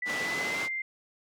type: tone with pitch glide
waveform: sine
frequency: 1975.5 to 2093 Hz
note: B6 to C7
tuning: 0 to 0 cents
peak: -30 dBFS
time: 0.02-0.82 s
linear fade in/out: 5 ms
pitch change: +100 cents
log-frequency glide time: 0.2-0.66 s
type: band-pass noise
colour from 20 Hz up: pink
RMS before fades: -36 dBFS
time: 0.05-0.69 s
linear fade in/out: 50 ms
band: 270 to 6100 Hz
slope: 12 dB/octave
effects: none